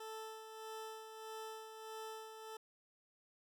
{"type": "tone with tremolo", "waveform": "20% pulse", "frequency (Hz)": 440, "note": "A4", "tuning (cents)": 0, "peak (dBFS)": -40, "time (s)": [0, 2.57], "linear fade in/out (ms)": 5, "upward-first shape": "sine", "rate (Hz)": 1.6, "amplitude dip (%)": 50, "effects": []}